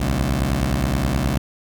15% pulse beating tone pair, 62 / 71.5 Hz, B1 / D2, +7 / -46 cents, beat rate 9.5 Hz, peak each -15 dBFS, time 0-1.38 s, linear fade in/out 5 ms, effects none

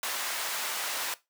pink high-pass noise, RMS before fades -33 dBFS, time 0.03-1.14 s, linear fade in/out 2 ms, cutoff 910 Hz, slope 12 dB/octave, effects noise-tail reverb RT60 0.2 s tail -17 dB re dry

